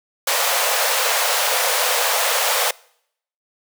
pink high-pass noise, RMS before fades -19 dBFS, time 0.27-2.71 s, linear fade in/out 5 ms, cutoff 470 Hz, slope 96 dB/octave, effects noise-tail reverb RT60 0.7 s tail -24 dB re dry

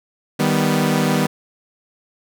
sawtooth chord, Eb augmented, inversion none, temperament equal, 155.56 / 196 / 246.9 Hz, Eb3 / G3 / B3, 0 / 0 / 0 cents, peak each -16 dBFS, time 0.39-1.27 s, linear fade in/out 10 ms, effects none

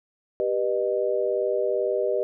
sine chord, G augmented, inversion none, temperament just, 392 / 490 / 612.5 Hz, G4 / B4 / D#5, 0 / -14 / -27 cents, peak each -26 dBFS, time 0.4-2.23 s, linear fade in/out 0 ms, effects none

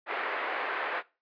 white band-pass noise, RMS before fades -33 dBFS, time 0.06-1.03 s, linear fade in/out 50 ms, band 400 to 2100 Hz, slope 24 dB/octave, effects noise-tail reverb RT60 0.3 s tail -21 dB re dry + resampled to 11025 Hz

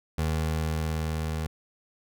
25% pulse tone with level ramp, 79 Hz, D#2, 27 cents sharp, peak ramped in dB -21 to -25 dBFS, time 0.18-1.47 s, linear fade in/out 5 ms, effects none

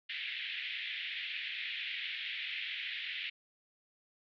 pink band-pass noise, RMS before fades -40 dBFS, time 0.09-3.3 s, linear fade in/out 10 ms, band 1900 to 3600 Hz, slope 48 dB/octave, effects none

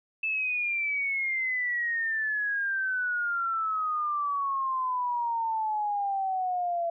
sine exponential sweep, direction down, 2637 to 673 Hz, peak -26 dBFS, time 0.23-6.9 s, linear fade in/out 5 ms, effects none

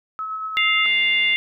sine tone with tremolo, 1291 Hz, E6, 37 cents flat, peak -24 dBFS, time 0.19-0.86 s, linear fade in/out 0 ms, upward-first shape sine, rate 8.7 Hz, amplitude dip 30%
harmonic tone, 699 Hz, F5, 1 cent sharp, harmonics 3 / 4 / 5, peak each -18 / -21 / -25 dBFS, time 0.57-1.36 s, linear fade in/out 0 ms
click train, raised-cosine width 0.3 ms, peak -27 dBFS, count 106, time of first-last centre 0.85-1.338 s, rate 215 Hz
effects none

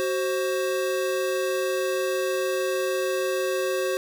square tone pair together, 374.8 / 530 Hz, F#4 / C5, +22 / +22 cents, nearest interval tritone, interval 600 cents, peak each -27 dBFS, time 0-3.97 s, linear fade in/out 0 ms, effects none

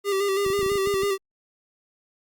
square tone with vibrato, 395 Hz, G4, 13 cents sharp, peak -22 dBFS, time 0.04-1.18 s, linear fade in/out 50 ms, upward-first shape square, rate 6.1 Hz, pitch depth 37 cents each way
clicks, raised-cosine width 3 ms, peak -22 dBFS, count 10, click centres 0.464 / 0.502 / 0.592 / 0.63 / 0.663 / 0.718 / 0.756 / 0.873 / 0.941 / 1.034 s
effects Opus 48 kbps

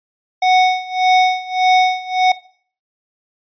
square tone with tremolo, 740 Hz, F#5, in tune, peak -9 dBFS, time 0.42-2.32 s, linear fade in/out 5 ms, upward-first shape sine, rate 1.7 Hz, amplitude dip 90%, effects noise-tail reverb RT60 0.5 s tail -19 dB re dry + resampled to 11025 Hz

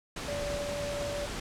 sine tone in noise, 577 Hz, D5, 31 cents flat, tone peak -33 dBFS, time 0.28-1.26 s, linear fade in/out 5 ms, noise pink, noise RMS -37 dBFS, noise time 0.16-1.4 s, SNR +1 dB, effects low-pass 8000 Hz 12 dB/octave

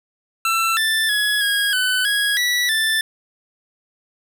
25% pulse tone with pitch steps, 1339 / 1769 / 1684 / 1642 / 1506 / 1657 / 1950 / 1767 Hz, E6 / A6 / G#6 / G#6 / F#6 / G#6 / B6 / A6, +27 / +9 / +24 / -20 / +30 / -4 / -23 / +7 cents, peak -13 dBFS, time 0.45-3.01 s, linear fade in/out 2 ms, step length 320 ms, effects none

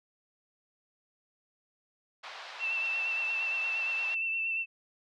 pink band-pass noise, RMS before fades -45 dBFS, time 2.23-4.15 s, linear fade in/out 10 ms, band 700 to 4500 Hz, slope 24 dB/octave
sine tone with vibrato, 2677 Hz, E7, 26 cents sharp, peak -29 dBFS, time 2.59-4.66 s, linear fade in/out 50 ms, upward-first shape sine, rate 8.6 Hz, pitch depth 27 cents each way
effects none

